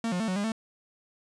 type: tone with pitch steps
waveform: 45% pulse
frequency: 228.6 / 178.8 / 223.3 / 184.8 / 203.2 / 222.9 Hz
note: A#3 / F3 / A3 / F#3 / G#3 / A3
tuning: -34 / +41 / +26 / -2 / -38 / +23 cents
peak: -27 dBFS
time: 0.04-0.52 s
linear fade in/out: 2 ms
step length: 80 ms
effects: resampled to 22050 Hz